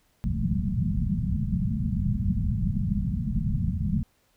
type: low-pass noise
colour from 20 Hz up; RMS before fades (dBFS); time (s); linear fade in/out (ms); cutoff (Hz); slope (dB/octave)
white; -26; 0.24-4.03; 0; 220; 96
effects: pink hiss -67 dBFS RMS until 4.36 s